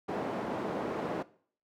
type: band-pass noise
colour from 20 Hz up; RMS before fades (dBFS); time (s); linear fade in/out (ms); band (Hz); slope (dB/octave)
white; -35; 0.08-1.23; 10; 190 to 620; 12
effects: noise-tail reverb RT60 0.5 s tail -19 dB re dry